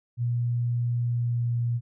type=tone with pitch glide; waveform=sine; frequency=120 to 119.03 Hz; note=B2 to A#2; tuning=-49 to +37 cents; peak=-23 dBFS; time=0.17-1.81 s; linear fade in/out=50 ms; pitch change=-14 cents; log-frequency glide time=0.99-1.55 s; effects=none

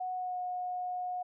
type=tone with pitch glide; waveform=sine; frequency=737 to 725.2 Hz; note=F#5 to F#5; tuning=-7 to -35 cents; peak=-33 dBFS; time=0-1.23 s; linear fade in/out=10 ms; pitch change=-28 cents; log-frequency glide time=0.13-0.38 s; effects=none

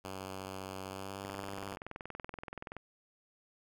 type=tone with pitch glide; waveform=5% pulse; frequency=95.4 to 98.2 Hz; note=G2 to G2; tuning=-47 to +4 cents; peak=-30 dBFS; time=0.04-1.76 s; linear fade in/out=10 ms; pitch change=+51 cents; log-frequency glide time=0.86-1.19 s
type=click train; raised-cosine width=0.5 ms; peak=-27 dBFS; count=33; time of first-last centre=1.25-2.767 s; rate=21.1 Hz
effects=none

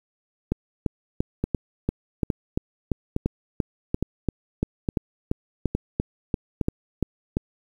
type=two click trains; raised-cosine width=3 ms; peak=-10 / -9 dBFS; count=7 / 21; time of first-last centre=1.44-6.612 / 0.52-7.369 s; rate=1.16 / 2.92 Hz; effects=8-bit

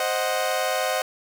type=chord; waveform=sawtooth; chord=C diminished; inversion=none; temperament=equal; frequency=523.3 / 622.3 / 740 Hz; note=C5 / Eb5 / Gb5; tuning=0 / 0 / 0 cents; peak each=-23 dBFS; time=0-1.02 s; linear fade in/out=2 ms; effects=none

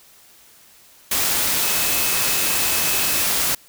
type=tone in noise; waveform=sine; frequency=2576 Hz; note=E7; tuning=41 cents flat; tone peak=-30 dBFS; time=1.63-3.22 s; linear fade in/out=5 ms; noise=white; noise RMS=-20 dBFS; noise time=1.11-3.55 s; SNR=-13 dB; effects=white hiss -50 dBFS RMS until 3.68 s

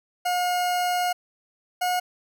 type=tone pair in turn; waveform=40% pulse; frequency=717 / 722.8 Hz; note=F5 / F#5; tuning=+45 / -41 cents; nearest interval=unison; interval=14 cents; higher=second; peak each=-21 dBFS; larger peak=neither; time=0.25-1.13 / 1.81-2 s; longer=first; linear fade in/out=10 ms; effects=none

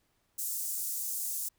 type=high-pass noise; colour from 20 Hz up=pink; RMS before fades=-35 dBFS; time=0.38-1.49 s; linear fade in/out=10 ms; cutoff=7300 Hz; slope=24 dB/octave; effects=pink hiss -74 dBFS RMS until 1.58 s

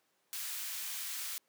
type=high-pass noise; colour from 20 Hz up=white; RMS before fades=-40 dBFS; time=0.33-1.38 s; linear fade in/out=0 ms; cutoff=1500 Hz; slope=12 dB/octave; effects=pink hiss -75 dBFS RMS until 1.48 s + high-pass 300 Hz 12 dB/octave

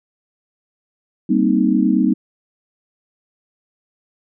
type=chord; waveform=sine; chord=C minor seventh; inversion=second; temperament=equal with one note detuned; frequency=196 / 233.1 / 260.9 / 311.1 Hz; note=G3 / Bb3 / C4 / Eb4; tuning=0 / 0 / -5 / 0 cents; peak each=-18 dBFS; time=1.29-2.14 s; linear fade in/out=10 ms; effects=none

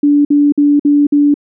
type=tone bursts; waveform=sine; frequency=290 Hz; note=D4; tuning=22 cents flat; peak=-6 dBFS; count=5; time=0.03-1.342 s; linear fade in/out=5 ms; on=220 ms; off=53 ms; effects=none

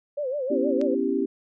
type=tone with vibrato; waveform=sine; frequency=546 Hz; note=C#5; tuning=26 cents flat; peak=-25 dBFS; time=0.17-0.95 s; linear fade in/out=10 ms; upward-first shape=sine; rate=6.4 Hz; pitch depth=150 cents each way
type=chord; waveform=sine; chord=C# half-diminished seventh; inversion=third; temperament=equal; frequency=246.9 / 277.2 / 329.6 / 392 Hz; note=B3 / C#4 / E4 / G4; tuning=0 / 0 / 0 / 0 cents; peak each=-29 / -26 / -29 / -26 dBFS; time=0.5-1.26 s; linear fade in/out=10 ms
type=click; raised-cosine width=0.2 ms; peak=-22 dBFS; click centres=0.814 s
effects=none

